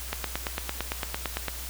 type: click train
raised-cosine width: 0.3 ms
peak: -12 dBFS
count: 13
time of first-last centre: 0.13-1.483 s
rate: 8.87 Hz
effects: added 60 Hz sine -38 dBFS peak until 1.69 s + white hiss -39 dBFS RMS until 1.69 s